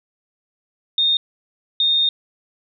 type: tone bursts at uneven times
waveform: sine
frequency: 3672 Hz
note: A#7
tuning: 27 cents flat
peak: -14 dBFS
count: 2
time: 0.98-1.17 / 1.8-2.09 s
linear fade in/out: 2 ms
effects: none